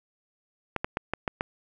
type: clicks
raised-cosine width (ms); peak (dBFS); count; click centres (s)
0.5; -12; 6; 0.763 / 0.845 / 0.971 / 1.136 / 1.278 / 1.409
effects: none